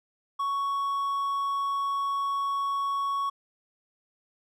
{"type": "tone", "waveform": "triangle", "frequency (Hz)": 1113, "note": "C#6", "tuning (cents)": 7, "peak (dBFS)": -24, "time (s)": [0.39, 3.3], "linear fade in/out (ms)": 10, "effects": []}